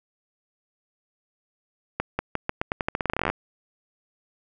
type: accelerating click train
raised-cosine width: 0.5 ms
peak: -9 dBFS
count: 22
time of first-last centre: 2-3.3 s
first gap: 190 ms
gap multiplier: 0.86
effects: none